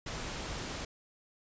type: noise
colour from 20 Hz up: pink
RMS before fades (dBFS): -39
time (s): 0.06-0.85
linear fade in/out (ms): 5
effects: resampled to 16000 Hz